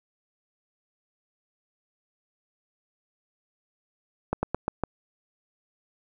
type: slowing click train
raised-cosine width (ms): 1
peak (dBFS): -11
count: 5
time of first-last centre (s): 4.33-4.837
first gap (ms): 100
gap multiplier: 1.16
effects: none